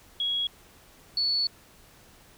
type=tone pair in turn; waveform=sine; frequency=3320 / 4432 Hz; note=G#7 / C#8; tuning=-1 / -1 cents; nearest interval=perfect fourth; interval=500 cents; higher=second; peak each=-25 / -23 dBFS; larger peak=second; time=0.2-0.47 / 1.17-1.47 s; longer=second; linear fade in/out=2 ms; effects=pink hiss -55 dBFS RMS until 2.37 s